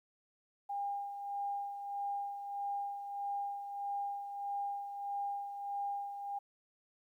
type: tone with tremolo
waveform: sine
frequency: 805 Hz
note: G5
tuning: 46 cents sharp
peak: -34 dBFS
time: 0.69-6.39 s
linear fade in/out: 10 ms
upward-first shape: sine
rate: 1.6 Hz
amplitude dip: 55%
effects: 12-bit